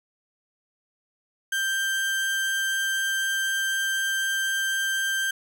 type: tone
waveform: 35% pulse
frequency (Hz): 1574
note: G6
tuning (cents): +7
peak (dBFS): -22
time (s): 1.52-5.31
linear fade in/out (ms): 5
effects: none